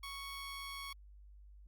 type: tone with amplitude modulation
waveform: 15% pulse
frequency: 1108.7 Hz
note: C#6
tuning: in tune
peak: -36 dBFS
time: 0.03-0.93 s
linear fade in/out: 5 ms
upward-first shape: sine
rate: 158 Hz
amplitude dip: 25%
effects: added 50 Hz sine -54 dBFS peak until 1.67 s + Opus 48 kbps